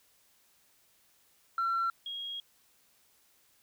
sine tone pair in turn, 1356 / 3279 Hz, E6 / G#7, +49 / -23 cents, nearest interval octave + minor third, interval 1528 cents, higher second, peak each -26 / -36 dBFS, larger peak first, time 1.58-1.9 / 2.06-2.4 s, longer second, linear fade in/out 2 ms, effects tanh soft clip ceiling -25 dBFS + white hiss -67 dBFS RMS until 3.62 s

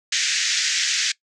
white band-pass noise, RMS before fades -22 dBFS, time 0.12-1.12 s, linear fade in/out 5 ms, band 1600 to 6900 Hz, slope 48 dB/octave, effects noise-tail reverb RT60 0.1 s tail -21 dB re dry

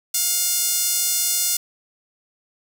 sawtooth tone with high-pass filter, 709 Hz, F5, 26 cents sharp, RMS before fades -21 dBFS, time 0.14-1.57 s, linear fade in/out 5 ms, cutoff 6900 Hz, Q 1, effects 8-bit

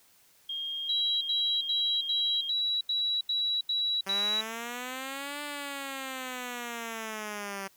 sine tone, 3230 Hz, G#7, 49 cents flat, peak -32 dBFS, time 0.49-2.5 s, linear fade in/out 5 ms
sine tone bursts, 3904 Hz, B7, 21 cents flat, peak -26 dBFS, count 9, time 0.89-4.41 s, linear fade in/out 5 ms, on 320 ms, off 80 ms
5% pulse linear two-way sweep, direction up then down, 192.3 to 293.7 to 193 Hz, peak -24 dBFS, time 4.06-7.68 s, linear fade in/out 10 ms, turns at 5.42 s
effects white hiss -62 dBFS RMS until 7.76 s

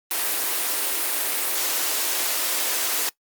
white high-pass noise, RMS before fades -24 dBFS, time 0.11-3.09 s, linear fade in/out 0 ms, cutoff 280 Hz, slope 48 dB/octave, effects noise-tail reverb RT60 0.1 s tail -20 dB re dry + Opus 32 kbps

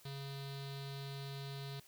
square tone with low-pass filter, 138.3 Hz, C#3, 4 cents flat, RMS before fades -45 dBFS, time 0.05-1.8 s, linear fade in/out 5 ms, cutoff 4100 Hz, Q 5.4, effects white hiss -63 dBFS RMS until 1.87 s

